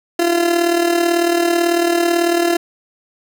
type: tone with amplitude modulation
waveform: 30% pulse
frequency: 342.6 Hz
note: F4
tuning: 33 cents flat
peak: -8 dBFS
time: 0.19-2.57 s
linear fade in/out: 5 ms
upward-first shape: sine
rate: 38.1 Hz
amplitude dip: 60%
effects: none